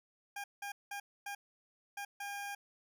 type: tone bursts at uneven times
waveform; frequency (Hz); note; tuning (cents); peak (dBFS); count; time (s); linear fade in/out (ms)
20% pulse; 807; G#5; -50; -35; 6; 0.36-0.44 / 0.62-0.72 / 0.91-1 / 1.26-1.35 / 1.97-2.05 / 2.2-2.55; 5
effects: none